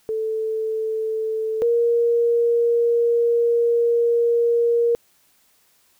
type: tone pair in turn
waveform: sine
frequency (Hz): 440 / 469.8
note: A4 / A#4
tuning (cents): 0 / +13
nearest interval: minor second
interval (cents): 113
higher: second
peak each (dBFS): -21 / -15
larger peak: second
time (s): 0.09-1.62 / 1.62-4.95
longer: second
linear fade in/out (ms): 0
effects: white hiss -60 dBFS RMS until 5.99 s